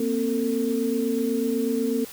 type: tone cluster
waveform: sine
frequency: 233.5 / 261.6 / 449.2 Hz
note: A#3 / C4 / A4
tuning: +3 / 0 / +36 cents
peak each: -26 dBFS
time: 0-2.05 s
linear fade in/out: 5 ms
effects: white hiss -42 dBFS RMS until 2.12 s